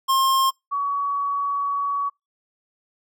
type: tone pair in turn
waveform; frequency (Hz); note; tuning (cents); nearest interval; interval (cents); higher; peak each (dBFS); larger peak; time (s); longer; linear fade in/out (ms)
square / sine; 1066 / 1129.4; C6 / C#6; +32 / +32; minor second; 100; second; -17 / -21; first; 0.08-0.51 / 0.71-2.1; second; 20
effects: noise-tail reverb RT60 0.2 s tail -26 dB re dry